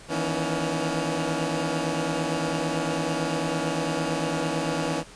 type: tone cluster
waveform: 15% pulse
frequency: 156.6 / 165.5 / 244.9 / 282.4 Hz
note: D#3 / E3 / B3 / C#4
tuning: +11 / +7 / -14 / +32 cents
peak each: -25 / -23 / -28 / -23 dBFS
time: 0.08-5.04 s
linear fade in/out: 50 ms
effects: pink hiss -47 dBFS RMS until 5.15 s + resampled to 22050 Hz